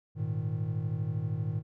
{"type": "chord", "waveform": "triangle", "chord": "Ab suspended second", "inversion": "none", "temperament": "equal", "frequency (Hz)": [103.83, 116.54, 155.56], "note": ["Ab2", "Bb2", "Eb3"], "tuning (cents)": [0, 0, 0], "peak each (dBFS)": -32, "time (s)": [0.15, 1.63], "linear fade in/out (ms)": 50, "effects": []}